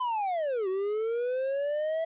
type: linear two-way sweep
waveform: triangle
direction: down then up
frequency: 1029 to 370 to 659 Hz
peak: -25 dBFS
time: 0-2.05 s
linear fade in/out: 10 ms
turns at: 0.68 s
effects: resampled to 8000 Hz + 11-bit

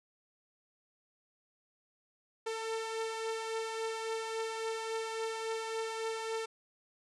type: beating tone pair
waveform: sawtooth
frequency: 446.9 / 450.5 Hz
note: A4 / A4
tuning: +27 / +41 cents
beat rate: 3.6 Hz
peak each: -32 / -39 dBFS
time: 2.46-6.46 s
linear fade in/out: 10 ms
effects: resampled to 22050 Hz

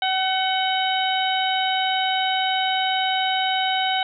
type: harmonic tone with a mistuned harmonic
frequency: 757 Hz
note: F#5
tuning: 39 cents sharp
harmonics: 1 / 2 / 3 / 4 / 5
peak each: -22 / -28 / -30 / -26 / -28 dBFS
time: 0.02-4.03 s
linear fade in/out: 2 ms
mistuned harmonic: 3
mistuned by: -40 cents
effects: none

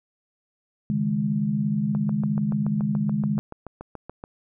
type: chord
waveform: sine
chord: C# suspended second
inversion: none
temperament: equal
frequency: 138.59 / 155.56 / 207.7 Hz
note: C#3 / D#3 / G#3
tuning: 0 / 0 / 0 cents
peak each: -29 / -27 / -23 dBFS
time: 0.9-3.39 s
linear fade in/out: 0 ms
type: click train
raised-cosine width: 1 ms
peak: -22 dBFS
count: 17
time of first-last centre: 1.95-4.239 s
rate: 6.99 Hz
effects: none

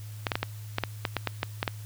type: clicks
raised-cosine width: 0.3 ms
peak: -10 dBFS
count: 12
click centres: 0.268 / 0.318 / 0.355 / 0.43 / 0.784 / 0.837 / 1.052 / 1.167 / 1.273 / 1.431 / 1.629 / 1.678 s
effects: added 106 Hz sine -38 dBFS peak until 1.85 s + white hiss -52 dBFS RMS until 1.85 s

